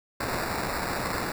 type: noise with sample-and-hold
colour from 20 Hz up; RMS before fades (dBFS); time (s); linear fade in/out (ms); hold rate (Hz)
blue; -30; 0.2-1.32; 5; 3150
effects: none